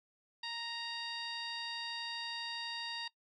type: tone with low-pass filter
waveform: 15% pulse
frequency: 932.3 Hz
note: A#5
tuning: in tune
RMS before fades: -41 dBFS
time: 0.43-3.08 s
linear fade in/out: 5 ms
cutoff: 4500 Hz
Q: 4.8
effects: noise-tail reverb RT60 0.1 s tail -21 dB re dry